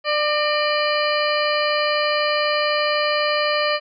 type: harmonic tone with a mistuned harmonic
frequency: 596 Hz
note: D5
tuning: 25 cents sharp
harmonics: 1 / 2 / 3 / 4 / 5 / 7 / 8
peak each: -21 / -24 / -26 / -27 / -28 / -29 / -30 dBFS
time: 0.04-3.8 s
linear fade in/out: 50 ms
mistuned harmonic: 3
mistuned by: +37 cents
effects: none